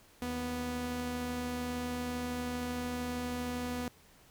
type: tone pair together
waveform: sawtooth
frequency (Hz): 77.78 / 246.2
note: D#2 / B3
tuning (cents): 0 / -5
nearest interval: octave + minor sixth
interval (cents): 1995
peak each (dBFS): -39 / -31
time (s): 0.22-3.88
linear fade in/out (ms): 0
effects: pink hiss -61 dBFS RMS until 4.3 s